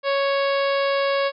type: harmonic tone with a mistuned harmonic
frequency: 554.4 Hz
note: C#5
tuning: in tune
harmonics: 1 / 2 / 3 / 4 / 5 / 6 / 7 / 8 / 9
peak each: -20 / -26 / -30 / -32 / -34 / -36 / -37 / -38 / -39 dBFS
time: 0.03-1.32 s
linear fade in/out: 50 ms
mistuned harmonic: 9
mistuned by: -17 cents
effects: none